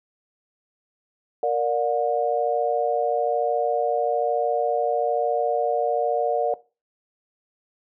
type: chord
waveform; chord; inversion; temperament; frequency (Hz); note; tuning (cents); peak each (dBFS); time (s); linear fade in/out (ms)
sine; Bb augmented; none; equal with one note detuned; 466.2 / 587.3 / 721; Bb4 / D5 / F#5; 0 / 0 / -45; -24; 1.43-6.54; 2
effects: noise-tail reverb RT60 0.3 s tail -19 dB re dry